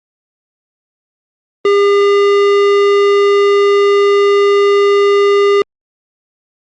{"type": "tone with tanh clipping", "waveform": "sine", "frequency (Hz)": 403.4, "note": "G4", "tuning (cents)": 50, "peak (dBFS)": -9, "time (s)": [1.65, 5.62], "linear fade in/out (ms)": 2, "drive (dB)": 17, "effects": ["Opus 32 kbps"]}